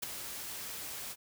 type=noise with ADSR envelope; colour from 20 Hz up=white; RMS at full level=-33 dBFS; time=0.02-1.16 s; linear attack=14 ms; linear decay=7 ms; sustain=-9 dB; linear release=49 ms; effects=none